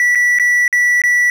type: tone with dropouts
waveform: triangle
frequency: 1955 Hz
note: B6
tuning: 18 cents flat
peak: -8 dBFS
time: 0-1.3 s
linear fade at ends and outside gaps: 1 ms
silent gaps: 0.15-0.155 / 0.387-0.397 / 0.679-0.727 / 1.018-1.037 s
effects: 7-bit